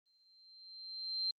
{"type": "tone with exponential growth", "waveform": "sine", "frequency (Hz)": 4139, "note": "C8", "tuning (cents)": -20, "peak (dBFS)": -31, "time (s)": [0.06, 1.31], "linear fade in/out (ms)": 5, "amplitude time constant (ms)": 270, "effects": ["Opus 24 kbps"]}